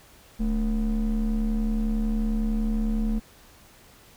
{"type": "ring-modulated tone", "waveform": "triangle", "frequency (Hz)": 127.3, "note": "C3", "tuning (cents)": -47, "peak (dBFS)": -17, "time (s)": [0.39, 3.2], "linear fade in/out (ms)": 20, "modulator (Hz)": 91.8, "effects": ["pink hiss -53 dBFS RMS until 4.16 s"]}